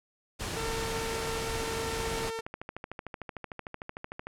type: noise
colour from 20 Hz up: pink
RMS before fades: -35 dBFS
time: 0.39-2.31 s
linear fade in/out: 20 ms
type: tone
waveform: sawtooth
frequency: 452.3 Hz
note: A4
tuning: 48 cents sharp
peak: -30 dBFS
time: 0.56-2.41 s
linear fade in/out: 10 ms
type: click train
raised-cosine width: 0.5 ms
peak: -23 dBFS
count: 26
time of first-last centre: 2.39-4.27 s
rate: 13.3 Hz
effects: low-pass 10000 Hz 12 dB/octave